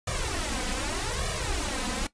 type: noise with flanger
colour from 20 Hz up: pink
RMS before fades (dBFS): -30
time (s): 0.07-2.07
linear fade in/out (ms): 5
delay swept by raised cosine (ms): 1.7 to 4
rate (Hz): 0.83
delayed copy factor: +1
effects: noise-tail reverb RT60 0.1 s tail -17 dB re dry + resampled to 22050 Hz